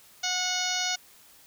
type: harmonic tone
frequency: 731 Hz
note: F#5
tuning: 21 cents flat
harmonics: 1 / 2 / 3 / 4 / 5 / 6 / 7 / 8 / 9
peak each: -35 / -35 / -35 / -35 / -35 / -35 / -35 / -35 / -35 dBFS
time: 0.23-0.96 s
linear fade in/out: 10 ms
effects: white hiss -55 dBFS RMS until 1.46 s